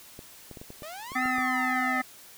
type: clicks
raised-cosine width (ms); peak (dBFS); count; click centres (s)
2; -29; 9; 0.191 / 0.513 / 0.572 / 0.615 / 0.704 / 0.822 / 1.119 / 1.257 / 1.384
type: exponential two-way sweep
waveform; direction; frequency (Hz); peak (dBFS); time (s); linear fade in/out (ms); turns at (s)
sawtooth; up then down; 588 to 1396.9 to 588; -35; 0.83-2.01; 0; 1.25
type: harmonic tone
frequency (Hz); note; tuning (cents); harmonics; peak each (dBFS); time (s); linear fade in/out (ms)
255.3; C4; -42; 1 / 3 / 5 / 7 / 8; -31 / -31 / -31 / -31 / -31; 1.15-2.02; 10
effects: white hiss -50 dBFS RMS until 2.37 s